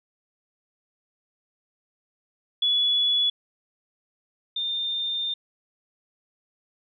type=tone pair in turn; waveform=sine; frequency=3408 / 3613 Hz; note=G#7 / A7; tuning=+44 / +45 cents; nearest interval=minor second; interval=101 cents; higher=second; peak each=-19 / -25 dBFS; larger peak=first; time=2.62-3.3 / 4.56-5.34 s; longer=second; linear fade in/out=5 ms; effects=none